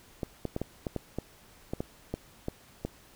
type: clicks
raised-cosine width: 2 ms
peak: -18 dBFS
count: 12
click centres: 0.232 / 0.453 / 0.564 / 0.616 / 0.868 / 0.963 / 1.186 / 1.735 / 1.805 / 2.14 / 2.484 / 2.85 s
effects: pink hiss -57 dBFS RMS until 3.15 s